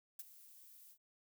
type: noise with ADSR envelope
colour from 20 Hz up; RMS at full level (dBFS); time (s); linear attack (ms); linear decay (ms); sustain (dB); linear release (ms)
violet; -44; 0.19-0.98; 5; 28; -16; 73
effects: none